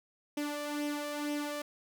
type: tone with flanger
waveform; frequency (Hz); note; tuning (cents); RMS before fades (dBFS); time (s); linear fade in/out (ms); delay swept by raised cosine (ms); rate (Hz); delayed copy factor
sawtooth; 293.7; D4; 0; -36; 0.37-1.62; 5; 0.34 to 1.74; 2.1; +0.55
effects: none

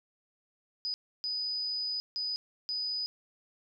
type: tone bursts at uneven times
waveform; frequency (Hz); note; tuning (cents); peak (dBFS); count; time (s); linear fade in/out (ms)
sine; 4978; D#8; 0; -31; 4; 0.85-0.94 / 1.24-2 / 2.16-2.36 / 2.69-3.06; 0
effects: 12-bit

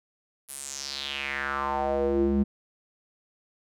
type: tone with band-pass filter sweep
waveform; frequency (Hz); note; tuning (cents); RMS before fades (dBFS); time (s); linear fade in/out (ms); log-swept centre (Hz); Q
square; 69.3; C#2; 0; -28; 0.48-2.44; 20; 11000 to 220; 4.2
effects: none

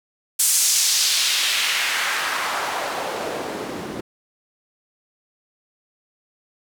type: noise with band-pass filter sweep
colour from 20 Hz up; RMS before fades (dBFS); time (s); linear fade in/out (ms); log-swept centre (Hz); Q
white; -22; 0.39-4.01; 10; 8700 to 240; 1.3
effects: none

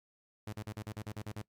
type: tone bursts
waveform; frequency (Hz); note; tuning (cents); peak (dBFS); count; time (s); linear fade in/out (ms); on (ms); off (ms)
sawtooth; 106.2; G#2; +39; -35; 10; 0.47-1.419; 5; 58; 41
effects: noise-tail reverb RT60 0.1 s tail -21 dB re dry + MP3 96 kbps

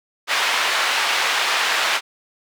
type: band-pass noise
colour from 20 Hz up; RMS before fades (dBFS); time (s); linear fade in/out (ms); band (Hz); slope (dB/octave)
white; -20; 0.27-2.01; 50; 790 to 2900; 12
effects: none

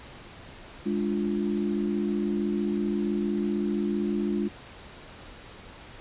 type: chord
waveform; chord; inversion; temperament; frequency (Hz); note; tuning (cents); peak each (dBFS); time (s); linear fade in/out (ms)
sine; D diminished; second; equal; 207.7 / 293.7 / 349.2; Ab3 / D4 / F4; 0 / 0 / 0; -27 / -31 / -30; 0.85-4.49; 20
effects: pink hiss -46 dBFS RMS until 6 s + resampled to 8000 Hz

